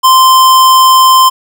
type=tone; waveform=square; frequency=1040 Hz; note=C6; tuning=11 cents flat; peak=-3 dBFS; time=0.03-1.3 s; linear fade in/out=20 ms; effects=none